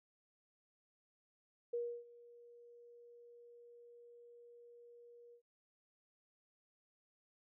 sine tone with ADSR envelope, 475.9 Hz, A#4, 36 cents sharp, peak -35 dBFS, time 1.73-5.42 s, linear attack 9 ms, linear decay 300 ms, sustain -22 dB, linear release 87 ms, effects none

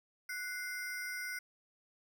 square ring-modulated tone, 1787 Hz, A6, 26 cents sharp, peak -36 dBFS, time 0.29-1.39 s, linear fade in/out 5 ms, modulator 306 Hz, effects none

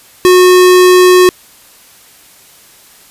square tone, 364.4 Hz, F#4, 26 cents flat, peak -3 dBFS, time 0.25-1.29 s, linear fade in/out 0 ms, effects white hiss -41 dBFS RMS until 3.1 s + resampled to 32000 Hz

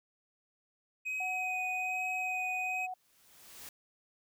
triangle tone with vibrato, 2515 Hz, D#7, 18 cents sharp, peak -32 dBFS, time 1.05-2.87 s, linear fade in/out 20 ms, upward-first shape sine, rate 1.2 Hz, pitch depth 17 cents each way
sine tone, 740 Hz, F#5, in tune, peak -37 dBFS, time 1.2-2.94 s, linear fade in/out 5 ms
white noise with exponential growth, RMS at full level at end -46 dBFS, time 2.67-3.69 s, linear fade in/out 2 ms, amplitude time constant 220 ms
effects none

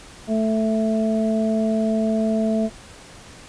harmonic tone, 220 Hz, A3, in tune, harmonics 1 / 2 / 3, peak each -19 / -28 / -24 dBFS, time 0.27-2.7 s, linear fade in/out 50 ms, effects pink hiss -43 dBFS RMS until 3.48 s + resampled to 22050 Hz

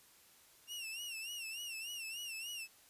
sawtooth tone with vibrato, 2760 Hz, F7, 21 cents flat, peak -39 dBFS, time 0.67-2.68 s, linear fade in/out 50 ms, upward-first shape sine, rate 3.4 Hz, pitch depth 100 cents each way, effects white hiss -64 dBFS RMS until 2.89 s + resampled to 32000 Hz

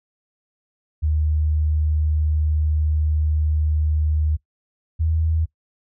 sine tone pair in turn, 76.7 / 80.1 Hz, D#2 / E2, -24 / -49 cents, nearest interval minor second, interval 75 cents, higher second, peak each -17 dBFS, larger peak neither, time 1.02-4.37 / 4.99-5.46 s, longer first, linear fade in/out 20 ms, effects noise-tail reverb RT60 0.1 s tail -19 dB re dry

